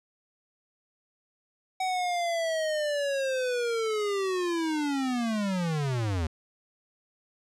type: linear sweep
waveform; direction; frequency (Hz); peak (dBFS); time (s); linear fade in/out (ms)
square; down; 756 to 75.9; -27; 1.8-6.27; 5
effects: low-pass 8000 Hz 12 dB/octave